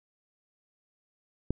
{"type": "click", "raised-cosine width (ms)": 3, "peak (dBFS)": -15, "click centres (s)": 1.506, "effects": []}